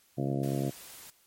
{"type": "harmonic tone", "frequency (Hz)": 68.7, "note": "C#2", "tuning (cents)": -15, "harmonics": [2, 3, 4, 5, 6, 7, 8, 9, 10], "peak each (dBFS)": [-31, -36, -35, -36, -42, -43, -43, -43, -42], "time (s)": [0.17, 0.71], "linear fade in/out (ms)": 20}
{"type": "noise", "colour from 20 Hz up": "white", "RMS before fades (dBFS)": -48, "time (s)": [0.43, 1.1], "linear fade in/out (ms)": 2}
{"effects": ["white hiss -65 dBFS RMS until 1.26 s", "MP3 64 kbps"]}